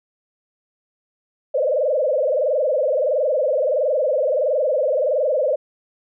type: tone with frequency modulation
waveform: sine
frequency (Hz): 562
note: C#5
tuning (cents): +24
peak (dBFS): -16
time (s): 1.54-5.56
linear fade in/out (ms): 10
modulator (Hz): 21.5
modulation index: 3
effects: none